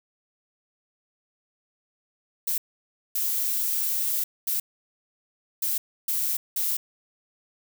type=noise bursts at uneven times; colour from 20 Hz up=violet; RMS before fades=-26 dBFS; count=6; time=2.47-2.58 / 3.15-4.24 / 4.47-4.6 / 5.62-5.78 / 6.08-6.37 / 6.56-6.77 s; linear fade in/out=5 ms; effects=none